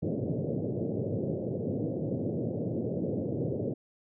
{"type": "band-pass noise", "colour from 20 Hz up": "pink", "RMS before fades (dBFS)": -32, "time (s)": [0.02, 3.74], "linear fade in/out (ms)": 10, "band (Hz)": [100, 570], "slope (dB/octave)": 48, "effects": []}